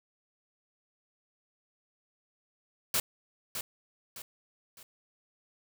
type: noise with echo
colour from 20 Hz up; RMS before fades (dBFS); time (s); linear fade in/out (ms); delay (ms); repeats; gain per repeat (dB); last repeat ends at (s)
white; -28; 2.94-3; 2; 610; 3; -8; 4.83
effects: none